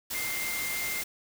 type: tone in noise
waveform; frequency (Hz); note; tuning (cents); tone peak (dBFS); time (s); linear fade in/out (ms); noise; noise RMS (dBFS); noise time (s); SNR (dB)
sine; 2100; C7; +6; -33; 0.14-1.02; 10; white; -34; 0.1-1.04; -2
effects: none